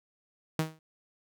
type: tone with exponential decay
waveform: sawtooth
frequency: 158.4 Hz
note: D#3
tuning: 31 cents sharp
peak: -19 dBFS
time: 0.59-0.79 s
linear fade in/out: 2 ms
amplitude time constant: 42 ms
effects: none